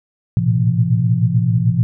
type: tone cluster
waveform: sine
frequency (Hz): 111.2 / 118.1 / 127.2 / 170.1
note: A2 / A#2 / C3 / F3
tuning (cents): +19 / +23 / -48 / -45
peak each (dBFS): -18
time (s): 0.37-1.83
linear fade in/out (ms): 0
effects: none

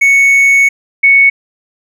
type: tone pair in turn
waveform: triangle / sine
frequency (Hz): 2217 / 2217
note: C#7 / C#7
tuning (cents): 0 / 0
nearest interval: unison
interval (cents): 0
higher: neither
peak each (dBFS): -3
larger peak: neither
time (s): 0.01-0.69 / 1.03-1.3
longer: first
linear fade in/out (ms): 10
effects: none

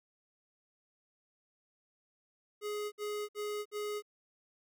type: tone bursts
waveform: square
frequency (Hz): 417.7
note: G#4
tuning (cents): +10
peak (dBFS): -36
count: 4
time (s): 2.61-4.024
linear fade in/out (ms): 50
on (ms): 310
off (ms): 58
effects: none

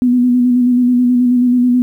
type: tone with vibrato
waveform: sine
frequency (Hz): 246.9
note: B3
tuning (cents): 0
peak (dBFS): -8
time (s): 0.02-1.82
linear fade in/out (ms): 0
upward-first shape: square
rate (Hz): 9.3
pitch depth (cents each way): 24
effects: 8-bit

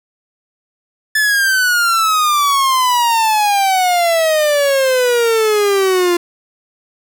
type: exponential sweep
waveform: 45% pulse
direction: down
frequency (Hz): 1746 to 345.1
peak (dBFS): -11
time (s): 1.15-6.17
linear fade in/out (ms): 5
effects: none

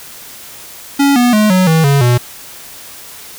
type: tone with pitch steps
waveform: square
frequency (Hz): 280.4 / 244.1 / 212.5 / 185 / 161.05 / 140.2 / 122.05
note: C#4 / B3 / G#3 / F#3 / E3 / C#3 / B2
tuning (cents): +20 / -20 / +40 / 0 / -40 / +20 / -20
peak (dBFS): -8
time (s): 0.99-2.18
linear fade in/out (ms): 10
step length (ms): 170
effects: white hiss -33 dBFS RMS until 3.38 s

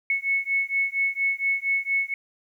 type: beating tone pair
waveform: sine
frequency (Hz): 2200 / 2204.3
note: C#7 / C#7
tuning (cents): -14 / -10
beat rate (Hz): 4.3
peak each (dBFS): -25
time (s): 0.1-2.14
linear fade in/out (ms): 2
effects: 10-bit

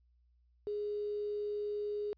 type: tone with quantisation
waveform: sine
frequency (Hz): 415.3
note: G#4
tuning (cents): 0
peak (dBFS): -34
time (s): 0.67-2.13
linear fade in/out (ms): 0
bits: 9
effects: added 60 Hz sine -66 dBFS peak until 2.17 s + resampled to 11025 Hz

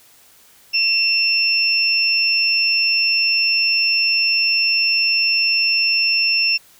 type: tone pair together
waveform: sine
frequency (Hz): 2700 / 5400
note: E7 / E8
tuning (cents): +41 / +41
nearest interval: octave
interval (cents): 1200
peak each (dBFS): -17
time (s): 0.73-6.58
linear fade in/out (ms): 20
effects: white hiss -50 dBFS RMS until 6.79 s

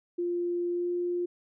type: tone with pitch glide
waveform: sine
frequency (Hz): 349.2 to 352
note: F4 to F4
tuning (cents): 0 to +14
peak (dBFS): -27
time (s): 0.18-1.26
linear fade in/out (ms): 10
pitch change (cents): +14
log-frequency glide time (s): 0.7-0.9
effects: none

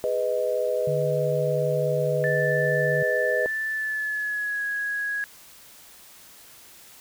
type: chord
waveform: sine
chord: G# minor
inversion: none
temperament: just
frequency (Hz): 415.3 / 498.4 / 623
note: G#4 / B4 / D#5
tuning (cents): 0 / +16 / +2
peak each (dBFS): -30 / -25 / -26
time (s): 0.04-3.46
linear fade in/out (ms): 0
type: tone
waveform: sine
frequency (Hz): 148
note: D3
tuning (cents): +14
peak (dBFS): -27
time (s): 0.87-3.03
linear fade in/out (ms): 5
type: tone with pitch glide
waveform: sine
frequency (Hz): 1760 to 1661.2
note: A6 to G#6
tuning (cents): 0 to 0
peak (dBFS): -25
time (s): 2.24-5.24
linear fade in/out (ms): 0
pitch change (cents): -100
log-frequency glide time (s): 3.69-4.64
effects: white hiss -49 dBFS RMS until 7 s

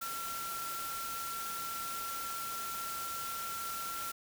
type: tone in noise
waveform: sine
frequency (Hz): 1359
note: F6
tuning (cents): -48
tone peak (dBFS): -39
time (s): 0.01-4.12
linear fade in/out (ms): 10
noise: white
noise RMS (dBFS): -42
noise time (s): 0.01-4.12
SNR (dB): 0
effects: none

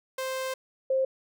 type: tone pair in turn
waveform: sawtooth / sine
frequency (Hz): 523.3 / 528.5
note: C5 / C5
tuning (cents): 0 / +17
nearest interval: unison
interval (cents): 17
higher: second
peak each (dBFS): -26 / -22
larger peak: second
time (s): 0.18-0.54 / 0.9-1.05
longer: first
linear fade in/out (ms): 5
effects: none

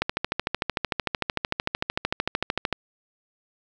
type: click train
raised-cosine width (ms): 0.3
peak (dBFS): -7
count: 37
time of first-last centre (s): 0.02-2.727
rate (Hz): 13.3
effects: 8-bit

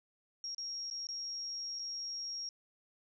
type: tone with dropouts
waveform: sine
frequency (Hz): 5588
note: F8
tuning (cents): 0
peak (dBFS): -38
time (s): 0.44-2.49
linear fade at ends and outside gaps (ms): 1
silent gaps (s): 0.547-0.581 / 0.901-0.911 / 1.07-1.088 / 1.789-1.793
effects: none

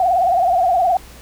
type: tone with vibrato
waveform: sine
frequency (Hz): 720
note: F#5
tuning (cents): -47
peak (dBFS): -12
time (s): 0-0.97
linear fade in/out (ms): 2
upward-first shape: triangle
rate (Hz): 19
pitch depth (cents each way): 130
effects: added 60 Hz sine -42 dBFS peak until 1.21 s + pink hiss -42 dBFS RMS until 1.21 s

